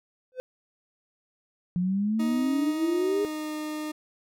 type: tone with exponential growth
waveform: triangle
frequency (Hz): 510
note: C5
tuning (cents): -44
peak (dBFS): -24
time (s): 0.32-0.4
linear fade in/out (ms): 0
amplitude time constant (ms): 16
type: exponential sweep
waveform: sine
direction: up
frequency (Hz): 174.61 to 415.6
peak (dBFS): -23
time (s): 1.76-3.25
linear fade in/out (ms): 0
type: tone with pitch glide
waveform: 40% pulse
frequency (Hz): 313 to 305.7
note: D#4 to D#4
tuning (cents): +10 to -30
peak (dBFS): -30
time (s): 2.19-3.92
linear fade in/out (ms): 10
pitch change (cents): -40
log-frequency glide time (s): 2.85-3.56
effects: none